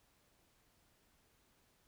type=silence; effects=pink hiss -73 dBFS RMS until 1.87 s